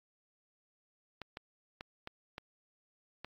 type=clicks; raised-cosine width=0.3 ms; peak=-26 dBFS; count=6; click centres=1.217 / 1.371 / 1.809 / 2.074 / 2.381 / 3.246 s; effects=AAC 32 kbps